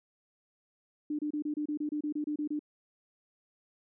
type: tone bursts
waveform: sine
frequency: 298.6 Hz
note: D4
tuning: 29 cents sharp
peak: -30 dBFS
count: 13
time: 1.1-2.593 s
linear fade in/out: 5 ms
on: 89 ms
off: 28 ms
effects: none